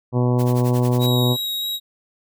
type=harmonic tone; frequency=123.47 Hz; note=B2; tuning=in tune; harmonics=1 / 2 / 3 / 4 / 5 / 6 / 7 / 8 / 9; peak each=-17 / -22 / -25 / -27 / -31 / -35 / -34 / -34 / -39 dBFS; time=0.12-1.37 s; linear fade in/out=50 ms
type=noise with tremolo; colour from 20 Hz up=white; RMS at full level=-35 dBFS; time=0.38-1.08 s; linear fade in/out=20 ms; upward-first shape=sine; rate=11 Hz; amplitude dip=90%
type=tone with vibrato; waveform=45% pulse; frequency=3815 Hz; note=A#7; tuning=39 cents sharp; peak=-22 dBFS; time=0.99-1.8 s; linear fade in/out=50 ms; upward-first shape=sine; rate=3.2 Hz; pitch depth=9 cents each way
effects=none